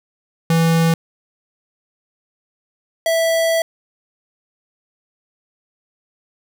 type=tone pair in turn; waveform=square; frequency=164.81 / 657.6 Hz; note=E3 / E5; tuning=0 / -4 cents; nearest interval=2 octaves; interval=2396 cents; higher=second; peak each=-13 / -15 dBFS; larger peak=first; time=0.5-0.94 / 3.06-3.62 s; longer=second; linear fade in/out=2 ms; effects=none